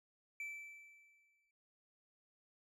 triangle tone with exponential decay, 2323 Hz, D7, 20 cents flat, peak -39 dBFS, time 0.4-1.51 s, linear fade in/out 2 ms, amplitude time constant 240 ms, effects none

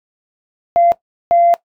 sine tone bursts at uneven times, 688 Hz, F5, 26 cents flat, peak -7 dBFS, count 2, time 0.76-0.92 / 1.31-1.54 s, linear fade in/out 0 ms, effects noise-tail reverb RT60 0.1 s tail -18 dB re dry + tanh soft clip ceiling -3 dBFS

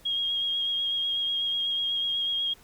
sine tone with vibrato, 3265 Hz, G#7, 30 cents flat, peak -25 dBFS, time 0.05-2.54 s, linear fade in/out 10 ms, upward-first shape sine, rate 8.1 Hz, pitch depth 19 cents each way, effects pink hiss -56 dBFS RMS until 2.63 s

